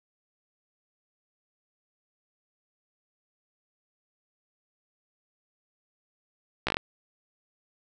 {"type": "slowing click train", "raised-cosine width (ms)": 0.3, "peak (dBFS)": -10, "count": 6, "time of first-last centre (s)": [6.67, 6.769], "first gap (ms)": 15, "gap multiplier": 1.14, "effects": ["8-bit"]}